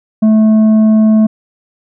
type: tone with tanh clipping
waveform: sine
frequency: 217.6 Hz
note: A3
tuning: 19 cents flat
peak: -6 dBFS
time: 0.22-1.27 s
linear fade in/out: 10 ms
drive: 6 dB
effects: none